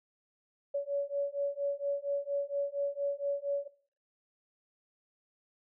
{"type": "beating tone pair", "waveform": "sine", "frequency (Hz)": [563, 567.3], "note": ["C#5", "C#5"], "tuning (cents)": [27, 40], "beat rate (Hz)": 4.3, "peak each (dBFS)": [-34, -34], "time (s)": [0.74, 3.68], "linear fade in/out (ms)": 10, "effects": ["noise-tail reverb RT60 0.5 s tail -18 dB re dry"]}